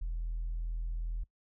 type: tone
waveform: sine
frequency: 41.2 Hz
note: E1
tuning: in tune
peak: -31 dBFS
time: 0.01-1.24 s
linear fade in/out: 10 ms
effects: noise-tail reverb RT60 0.1 s tail -23 dB re dry + tanh soft clip ceiling -30 dBFS